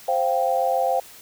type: chord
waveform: sine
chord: C suspended fourth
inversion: none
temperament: just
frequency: 523.3 / 697.7 / 784.9 Hz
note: C5 / F5 / G5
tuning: 0 / -2 / +2 cents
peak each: -23 dBFS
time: 0.08-1 s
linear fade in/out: 5 ms
effects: white hiss -45 dBFS RMS until 1.21 s